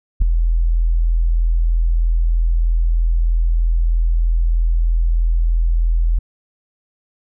sine tone with ADSR envelope, 41.58 Hz, E1, 16 cents sharp, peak -6 dBFS, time 0.2-6.19 s, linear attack 19 ms, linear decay 3 ms, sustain -6 dB, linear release 7 ms, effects none

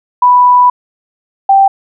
sine tone pair in turn, 987.8 / 782.6 Hz, B5 / G5, 0 / -3 cents, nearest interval major third, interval 403 cents, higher first, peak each -3 dBFS, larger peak neither, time 0.22-0.7 / 1.49-1.68 s, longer first, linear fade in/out 5 ms, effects none

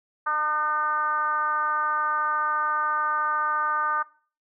sine tone with frequency modulation, 1212 Hz, D#6, 46 cents flat, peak -22 dBFS, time 0.26-4.03 s, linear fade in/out 10 ms, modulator 305 Hz, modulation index 1, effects noise-tail reverb RT60 0.4 s tail -19 dB re dry

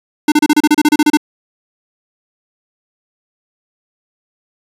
square tone bursts, 300 Hz, D4, 37 cents sharp, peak -7 dBFS, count 13, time 0.28-1.172 s, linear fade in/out 5 ms, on 40 ms, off 31 ms, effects resampled to 32000 Hz

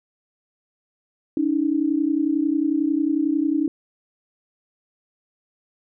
sine tone pair together, 285.3 / 316.4 Hz, C#4 / D#4, +50 / +29 cents, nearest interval major second, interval 179 cents, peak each -21 dBFS, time 1.37-3.68 s, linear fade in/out 2 ms, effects none

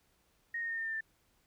sine tone with pitch steps, 1864.7 / 1847.5 / 1830.5 / 1813.7 / 1797 / 1780.5 Hz, A#6 / A#6 / A#6 / A#6 / A6 / A6, 0 / -16 / -32 / -48 / +36 / +20 cents, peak -34 dBFS, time 0.54-1.008 s, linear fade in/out 5 ms, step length 78 ms, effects pink hiss -72 dBFS RMS until 1.46 s

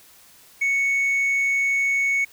sine tone with tanh clipping, 2217 Hz, C#7, in tune, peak -19 dBFS, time 0.61-2.25 s, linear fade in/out 10 ms, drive 2 dB, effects white hiss -51 dBFS RMS until 2.32 s

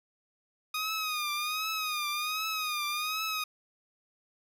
15% pulse tone with vibrato, 1240 Hz, D#6, 6 cents flat, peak -24 dBFS, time 0.74-3.44 s, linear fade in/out 5 ms, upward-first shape triangle, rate 1.3 Hz, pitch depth 90 cents each way, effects none

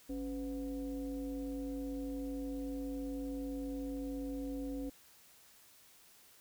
sine tone with frequency modulation, 277.2 Hz, C#4, in tune, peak -37 dBFS, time 0.09-4.9 s, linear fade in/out 10 ms, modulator 227 Hz, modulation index 0.77, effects white hiss -62 dBFS RMS until 6.4 s

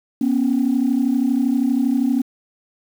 sine tone pair together, 242.1 / 274.7 Hz, B3 / C#4, -34 / -16 cents, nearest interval major second, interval 218 cents, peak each -17 dBFS, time 0.21-2.22 s, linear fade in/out 5 ms, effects tanh soft clip ceiling -10 dBFS + 7-bit

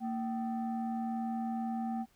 sine tone pair together, 229.5 / 770.7 Hz, A#3 / G5, -27 / -30 cents, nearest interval octave + major sixth, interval 2097 cents, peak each -32 / -36 dBFS, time 0-2.06 s, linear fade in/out 50 ms, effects tanh soft clip ceiling -29 dBFS + pink hiss -69 dBFS RMS until 2.15 s

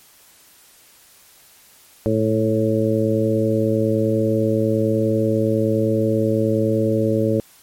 harmonic tone with a mistuned harmonic, 110 Hz, A2, in tune, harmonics 1 / 2 / 3 / 4 / 5, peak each -22 / -22 / -22 / -22 / -22 dBFS, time 2.06-7.4 s, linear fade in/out 0 ms, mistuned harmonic 1, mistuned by +18 cents, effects white hiss -50 dBFS RMS until 7.62 s + MP3 64 kbps

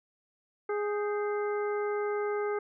harmonic tone with a mistuned harmonic, 414.7 Hz, G#4, 3 cents flat, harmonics 1 / 2 / 3 / 4 / 5, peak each -29 / -39 / -39 / -43 / -45 dBFS, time 0.69-2.59 s, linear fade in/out 5 ms, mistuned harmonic 4, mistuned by -97 cents, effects none

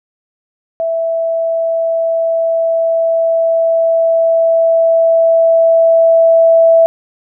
sine tone with level ramp, 659.3 Hz, E5, in tune, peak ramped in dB -13 to -4 dBFS, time 0.8-6.86 s, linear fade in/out 0 ms, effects none

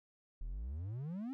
triangle exponential sweep, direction up, 35.55 to 277.2 Hz, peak -37 dBFS, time 0.41-1.33 s, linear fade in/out 0 ms, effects none

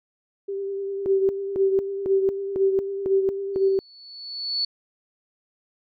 sine tone with vibrato, 393.9 Hz, G4, 8 cents sharp, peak -26 dBFS, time 0.48-3.69 s, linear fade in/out 10 ms, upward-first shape triangle, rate 10 Hz, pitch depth 24 cents each way
sine tone bursts, 387.1 Hz, G4, 22 cents flat, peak -18 dBFS, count 6, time 1.06-3.79 s, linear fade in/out 0 ms, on 230 ms, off 270 ms
sine tone with exponential growth, 4438 Hz, C#8, 1 cent sharp, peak -20 dBFS, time 3.54-4.65 s, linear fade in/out 5 ms, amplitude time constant 240 ms
effects none

